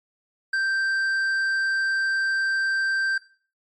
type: tone with tanh clipping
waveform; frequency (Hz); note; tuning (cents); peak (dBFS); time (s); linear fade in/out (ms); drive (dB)
sine; 1568; G6; 0; -22; 0.53-3.18; 5; 7
effects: noise-tail reverb RT60 0.4 s tail -17 dB re dry + MP3 64 kbps